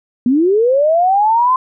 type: linear sweep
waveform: sine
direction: up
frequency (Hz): 233.1 to 1046.5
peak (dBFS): -9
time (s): 0.26-1.56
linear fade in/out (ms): 2
effects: none